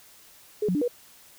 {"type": "tone with pitch steps", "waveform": "sine", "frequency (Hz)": [421.6, 181.3, 293.9, 484.9], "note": ["G#4", "F#3", "D4", "B4"], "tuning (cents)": [26, -35, 1, -32], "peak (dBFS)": -22, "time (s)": [0.62, 0.88], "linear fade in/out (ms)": 5, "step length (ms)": 65, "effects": ["white hiss -53 dBFS RMS until 1.38 s"]}